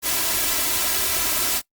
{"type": "noise with comb filter", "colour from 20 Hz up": "white", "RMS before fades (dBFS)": -22, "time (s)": [0.02, 1.62], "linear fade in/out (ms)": 50, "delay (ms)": 3, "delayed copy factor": 0.6, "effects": ["noise-tail reverb RT60 0.1 s tail -20 dB re dry", "Opus 48 kbps"]}